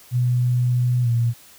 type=tone with pitch glide; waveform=sine; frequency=123.47 to 117.76 Hz; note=B2 to A#2; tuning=0 to +18 cents; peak=-16 dBFS; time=0.11-1.34 s; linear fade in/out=50 ms; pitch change=-82 cents; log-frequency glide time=1.03-1.08 s; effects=white hiss -48 dBFS RMS until 1.58 s